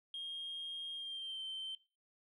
sine tone with pitch glide, 3234 to 3108 Hz, G#7 to G7, -47 to -16 cents, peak -39 dBFS, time 0.14-1.75 s, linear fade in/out 2 ms, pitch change -69 cents, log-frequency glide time 0.94-1.42 s, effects noise-tail reverb RT60 0.3 s tail -19 dB re dry + tanh soft clip ceiling -38 dBFS

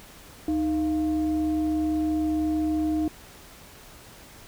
sine tone with frequency modulation, 310 Hz, D#4, 6 cents flat, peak -22 dBFS, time 0.48-3.08 s, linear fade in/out 2 ms, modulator 382 Hz, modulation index 0.4, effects pink hiss -48 dBFS RMS until 4.47 s

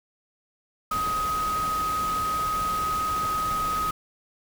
sine tone in noise, 1259 Hz, D#6, 20 cents sharp, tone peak -24 dBFS, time 0.91-3.91 s, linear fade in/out 5 ms, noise pink, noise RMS -35 dBFS, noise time 0.91-3.91 s, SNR +8 dB, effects none

